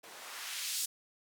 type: noise with band-pass filter sweep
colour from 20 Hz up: blue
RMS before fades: -40 dBFS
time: 0.03-0.86 s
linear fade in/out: 10 ms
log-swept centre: 370 to 6300 Hz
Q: 0.9
effects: none